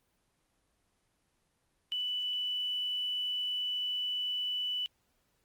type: tone with quantisation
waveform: sine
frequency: 2977 Hz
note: F#7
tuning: 10 cents sharp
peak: -31 dBFS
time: 1.92-4.86 s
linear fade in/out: 0 ms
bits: 10
effects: pink hiss -75 dBFS RMS until 5.44 s + Opus 24 kbps